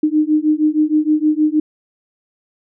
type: beating tone pair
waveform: sine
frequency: 303 / 309.4 Hz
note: D#4 / D#4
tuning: -46 / -10 cents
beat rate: 6.4 Hz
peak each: -15 dBFS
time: 0.03-1.6 s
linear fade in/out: 5 ms
effects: none